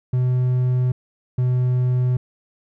triangle tone pair in turn, 126.1 / 125.63 Hz, B2 / B2, +36 / +30 cents, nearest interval unison, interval 6 cents, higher first, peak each -14 / -14 dBFS, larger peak neither, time 0.13-0.92 / 1.38-2.17 s, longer neither, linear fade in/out 5 ms, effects none

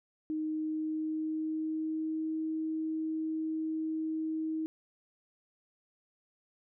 sine tone with pitch glide, 311.1 to 316.7 Hz, D#4 to D#4, 0 to +31 cents, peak -31 dBFS, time 0.3-4.66 s, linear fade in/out 0 ms, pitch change +31 cents, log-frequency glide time 0.42-2.36 s, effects none

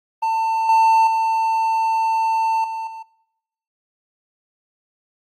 triangle tone with level steps, 895 Hz, A5, 29 cents sharp, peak -15 / -9 / -14 / -22 / -29 dBFS, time 0.22-3.03 s, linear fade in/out 10 ms, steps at 0.69 / 1.07 / 2.64 / 2.87 s, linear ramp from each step 2 ms, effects noise-tail reverb RT60 0.8 s tail -22 dB re dry + Opus 32 kbps

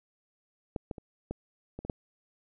clicks, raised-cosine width 2 ms, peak -19 / -22 / -29 / -21 / -26 / -26 / -17 dBFS, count 7, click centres 0.762 / 0.912 / 0.982 / 1.31 / 1.79 / 1.85 / 1.898 s, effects none

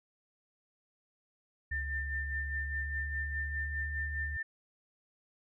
sine tone with tremolo, 1794 Hz, A6, 33 cents sharp, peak -33 dBFS, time 1.71-4.43 s, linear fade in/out 10 ms, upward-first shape sine, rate 4.9 Hz, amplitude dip 55%
sine tone with pitch glide, 70.6 to 74.11 Hz, C#2 to D2, +32 to +16 cents, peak -36 dBFS, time 1.71-4.37 s, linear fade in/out 5 ms, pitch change +84 cents, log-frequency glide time 2.08-3.97 s
effects none

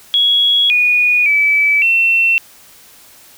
sine tone with pitch steps, 3336 / 2459 / 2301 / 2700 Hz, G#7 / D#7 / D7 / E7, +7 / -21 / -36 / +41 cents, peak -9 dBFS, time 0.14-2.38 s, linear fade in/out 0 ms, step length 560 ms, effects white hiss -43 dBFS RMS until 3.37 s

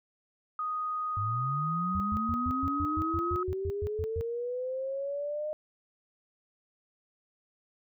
sine tone with pitch glide, 1244.5 to 1269.9 Hz, D#6 to D#6, 0 to +35 cents, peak -30 dBFS, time 0.59-3.43 s, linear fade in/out 2 ms, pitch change +35 cents, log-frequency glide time 1.52-3.25 s
sine linear sweep, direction up, 97 to 614 Hz, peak -31 dBFS, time 1.17-5.53 s, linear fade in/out 0 ms
sine tone bursts, 85 Hz, F2, 46 cents flat, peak -31 dBFS, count 14, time 1.95-4.21 s, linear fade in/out 0 ms, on 50 ms, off 120 ms
effects none

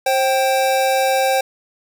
square tone pair together, 531.7 / 778 Hz, C5 / G5, +28 / -13 cents, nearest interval perfect fifth, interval 659 cents, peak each -18 dBFS, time 0.06-1.41 s, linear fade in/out 5 ms, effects none

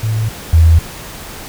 sine tone pair in turn, 110 / 81.46 Hz, A2 / E2, 0 / -20 cents, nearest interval perfect fourth, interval 520 cents, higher first, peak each -13 / -4 dBFS, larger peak second, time 0.03-0.29 / 0.53-0.79 s, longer neither, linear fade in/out 5 ms, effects pink hiss -30 dBFS RMS until 1.48 s

